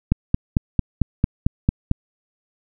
click train, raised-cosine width 5 ms, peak -3 dBFS, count 9, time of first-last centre 0.12-1.914 s, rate 4.46 Hz, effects none

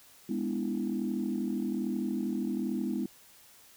sine chord, E dominant seventh, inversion first, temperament just, 206 / 247.2 / 296.7 / 329.6 Hz, G#3 / B3 / D4 / E4, -14 / +2 / +18 / 0 cents, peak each -33 / -33 / -38 / -35 dBFS, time 0.29-3.06 s, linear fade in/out 5 ms, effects tanh soft clip ceiling -21 dBFS + white hiss -57 dBFS RMS until 3.76 s

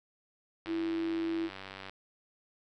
click train, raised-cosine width 0.3 ms, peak -27 dBFS, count 120, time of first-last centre 0.66-1.896 s, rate 96.3 Hz
sine tone, 330.2 Hz, E4, 3 cents sharp, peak -30 dBFS, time 0.66-1.5 s, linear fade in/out 50 ms
effects none

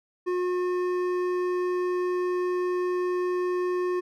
triangle tone with hard clipping, 360.5 Hz, F#4, 45 cents flat, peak -26 dBFS, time 0.26-4.01 s, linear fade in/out 20 ms, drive 14 dB, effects none

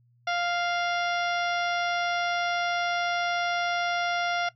harmonic tone with a mistuned harmonic, 698.5 Hz, F5, in tune, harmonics 1 / 2 / 3 / 4 / 5 / 6 / 7 / 8, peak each -28 / -30 / -34 / -38 / -38 / -44 / -45 / -43 dBFS, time 0.27-4.49 s, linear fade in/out 5 ms, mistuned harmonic 5, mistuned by -22 cents, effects noise-tail reverb RT60 0.1 s tail -18 dB re dry + added 120 Hz sine -60 dBFS peak until 4.55 s

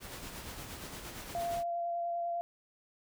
pink noise with tremolo, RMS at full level -43 dBFS, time 0-1.64 s, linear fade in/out 50 ms, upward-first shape sine, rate 8.6 Hz, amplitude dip 40%
sine tone with vibrato, 688 Hz, F5, 26 cents flat, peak -32 dBFS, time 1.35-2.41 s, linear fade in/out 0 ms, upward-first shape square, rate 10 Hz, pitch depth 8 cents each way
effects none

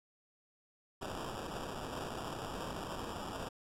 white noise with sample-and-hold, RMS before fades -42 dBFS, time 1.01-3.49 s, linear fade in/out 10 ms, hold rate 2100 Hz, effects low-pass 11000 Hz 12 dB/octave

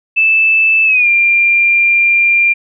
sine tone with pitch glide, 2633 to 2387 Hz, E7 to D7, -3 to +28 cents, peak -7 dBFS, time 0.16-2.54 s, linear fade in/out 20 ms, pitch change -169 cents, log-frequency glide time 0.85-1.08 s, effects none

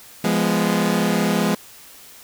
sawtooth chord, F diminished, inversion none, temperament equal with one note detuned, 172.91 / 207.7 / 246.9 Hz, F3 / Ab3 / Cb4, -17 / 0 / 0 cents, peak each -18 / -16 / -20 dBFS, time 0.24-1.55 s, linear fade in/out 5 ms, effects white hiss -44 dBFS RMS until 2.23 s

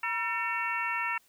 harmonic tone with a mistuned harmonic, 450 Hz, A4, 39 cents sharp, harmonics 2 / 3 / 4 / 5 / 6, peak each -35 / -35 / -35 / -35 / -35 dBFS, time 0.03-1.18 s, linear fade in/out 5 ms, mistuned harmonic 2, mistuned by +100 cents, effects white hiss -65 dBFS RMS until 1.28 s

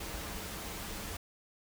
pink noise with comb filter, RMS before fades -41 dBFS, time 0-1.17 s, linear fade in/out 5 ms, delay 8 ms, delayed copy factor -0.5, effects none

